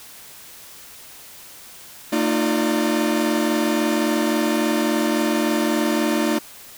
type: tone cluster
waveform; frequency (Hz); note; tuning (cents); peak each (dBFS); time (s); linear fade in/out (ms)
45% pulse; 226.9 / 306.5 / 350.1 / 587; A#3 / D#4 / F4 / D5; -47 / -26 / +4 / -1; -23 / -22 / -25 / -27; 2.12-6.39; 10
effects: white hiss -42 dBFS RMS until 6.77 s